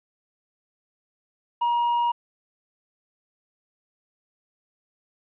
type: tone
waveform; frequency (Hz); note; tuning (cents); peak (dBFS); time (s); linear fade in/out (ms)
triangle; 951; A#5; +34; -18; 1.61-2.12; 10
effects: resampled to 8000 Hz + 10-bit